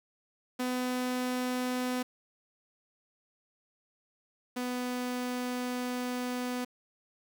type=tone pair in turn; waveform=sawtooth; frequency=251.2 / 248.5 Hz; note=B3 / B3; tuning=+30 / +11 cents; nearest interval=unison; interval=19 cents; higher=first; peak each=-26 / -28 dBFS; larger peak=first; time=0.59-2.03 / 4.56-6.65 s; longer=second; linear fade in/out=10 ms; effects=9-bit